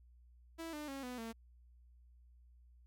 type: tone with pitch steps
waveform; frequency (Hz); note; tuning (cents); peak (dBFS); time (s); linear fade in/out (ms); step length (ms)
sawtooth; 328.7 / 299.7 / 273.2 / 249.1 / 227.1; E4 / D4 / C#4 / B3 / A#3; -5 / +35 / -25 / +15 / -45; -39; 0.58-1.33; 20; 150
effects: added 60 Hz sine -60 dBFS peak until 2.86 s